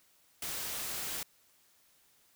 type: noise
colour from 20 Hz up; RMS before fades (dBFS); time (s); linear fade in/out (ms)
white; -38; 0.42-1.23; 2
effects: white hiss -67 dBFS RMS until 2.35 s